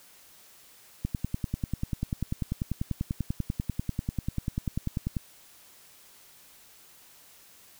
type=click train; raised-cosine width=5 ms; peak=-16 dBFS; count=43; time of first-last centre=1.05-5.168 s; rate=10.2 Hz; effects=white hiss -55 dBFS RMS until 7.79 s